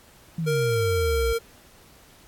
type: exponential sweep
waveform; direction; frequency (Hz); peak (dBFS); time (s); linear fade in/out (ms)
sine; down; 170.5 to 58.27; -24; 0.38-1.33; 5
type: tone with pitch glide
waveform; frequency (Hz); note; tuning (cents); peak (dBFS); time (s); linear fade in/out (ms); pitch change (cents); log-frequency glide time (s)
square; 466.2 to 460; A#4 to A#4; 0 to -23; -23; 0.46-1.39; 20; -23; 0.66-0.82
effects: pink hiss -53 dBFS RMS until 2.27 s + AAC 64 kbps